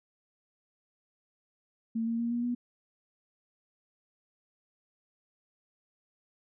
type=tone with pitch steps; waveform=sine; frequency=226.5 / 230.5 / 234.5 / 238.6 / 242.8 Hz; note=A#3 / A#3 / A#3 / A#3 / B3; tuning=-50 / -19 / +11 / +41 / -29 cents; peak=-28 dBFS; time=1.95-2.55 s; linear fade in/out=10 ms; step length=120 ms; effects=none